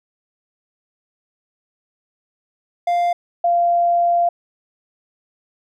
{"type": "tone pair in turn", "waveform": ["triangle", "sine"], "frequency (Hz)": [698, 692.4], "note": ["F5", "F5"], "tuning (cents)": [-1, -15], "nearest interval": "unison", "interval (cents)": 14, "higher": "first", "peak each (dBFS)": -13, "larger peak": "neither", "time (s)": [[2.87, 3.13], [3.44, 4.29]], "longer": "second", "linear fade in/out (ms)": 5, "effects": []}